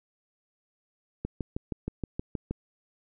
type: click train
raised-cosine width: 3 ms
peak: -18 dBFS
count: 9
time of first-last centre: 1.25-2.51 s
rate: 6.35 Hz
effects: none

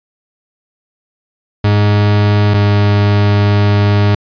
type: tone pair in turn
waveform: 40% pulse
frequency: 103.4 / 102.45 Hz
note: G#2 / G#2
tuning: -7 / -23 cents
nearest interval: unison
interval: 16 cents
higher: first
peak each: -7 / -7 dBFS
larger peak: neither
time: 1.64-2.54 / 2.54-4.15 s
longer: second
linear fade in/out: 5 ms
effects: resampled to 11025 Hz

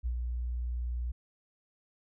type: tone with ADSR envelope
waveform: sine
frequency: 60.3 Hz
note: B1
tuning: 41 cents flat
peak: -28 dBFS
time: 0.03-1.12 s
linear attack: 30 ms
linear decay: 79 ms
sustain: -3 dB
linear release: 11 ms
effects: none

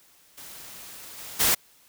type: noise with level steps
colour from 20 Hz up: white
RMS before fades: -43 / -40 / -21 dBFS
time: 0.37-1.55 s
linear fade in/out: 10 ms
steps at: 1.17 / 1.39 s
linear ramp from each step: 20 ms
effects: white hiss -58 dBFS RMS until 1.88 s

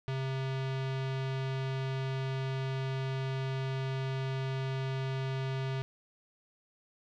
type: tone with low-pass filter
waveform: square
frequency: 133.1 Hz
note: C3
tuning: 30 cents sharp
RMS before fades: -34 dBFS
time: 0.08-5.82 s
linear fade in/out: 0 ms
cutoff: 3600 Hz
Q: 1.3
effects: none

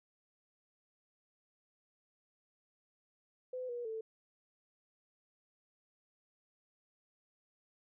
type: tone with pitch steps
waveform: sine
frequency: 507 / 481.3 / 443.7 Hz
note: B4 / B4 / A4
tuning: +45 / -45 / +14 cents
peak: -38 dBFS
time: 3.53-4.01 s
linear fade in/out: 5 ms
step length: 160 ms
effects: none

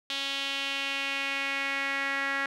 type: tone with band-pass filter sweep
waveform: sawtooth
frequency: 275.6 Hz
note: C#4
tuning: 10 cents flat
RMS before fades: -31 dBFS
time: 0.1-2.46 s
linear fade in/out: 2 ms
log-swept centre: 3400 to 1800 Hz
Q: 3.1
effects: none

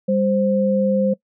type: tone pair together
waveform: sine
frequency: 199.04 / 523.3 Hz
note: G3 / C5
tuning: +27 / 0 cents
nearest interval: octave + perfect fourth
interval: 1673 cents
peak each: -18 dBFS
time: 0.08-1.14 s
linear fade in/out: 10 ms
effects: noise-tail reverb RT60 0.1 s tail -21 dB re dry

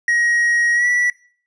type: tone with pitch glide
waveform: triangle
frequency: 1890 to 1952.1 Hz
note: A#6 to B6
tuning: +23 to -21 cents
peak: -12 dBFS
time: 0.08-1.1 s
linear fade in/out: 2 ms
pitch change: +56 cents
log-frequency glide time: 0.74-0.86 s
effects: noise-tail reverb RT60 0.5 s tail -22 dB re dry + resampled to 22050 Hz

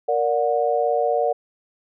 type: chord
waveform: sine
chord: Bb augmented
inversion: none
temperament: just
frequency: 466.2 / 582.7 / 728.4 Hz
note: Bb4 / D5 / F#5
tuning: 0 / -14 / -27 cents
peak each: -22 dBFS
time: 0.08-1.33 s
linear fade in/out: 10 ms
effects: none

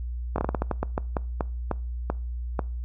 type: slowing click train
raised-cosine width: 1 ms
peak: -11 dBFS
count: 15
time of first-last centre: 0.36-2.592 s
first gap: 22 ms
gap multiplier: 1.27
effects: noise-tail reverb RT60 0.4 s tail -23 dB re dry + added 60 Hz sine -29 dBFS peak until 2.84 s

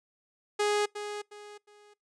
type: tone with echo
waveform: sawtooth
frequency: 415.3 Hz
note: G#4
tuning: in tune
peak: -21 dBFS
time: 0.59-0.86 s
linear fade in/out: 10 ms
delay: 360 ms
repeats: 3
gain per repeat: -10 dB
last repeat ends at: 1.94 s
effects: noise-tail reverb RT60 0.2 s tail -25 dB re dry + resampled to 22050 Hz

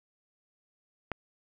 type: click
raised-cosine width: 0.5 ms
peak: -17 dBFS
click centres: 1.117 s
effects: none

